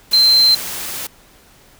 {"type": "tone in noise", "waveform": "sine", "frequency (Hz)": 4114, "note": "C8", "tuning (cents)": -30, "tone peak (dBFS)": -8, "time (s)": [0.13, 0.55], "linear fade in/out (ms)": 5, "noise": "white", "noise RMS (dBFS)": -26, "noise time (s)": [0.11, 1.07], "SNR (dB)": 15, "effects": ["pink hiss -48 dBFS RMS until 1.79 s"]}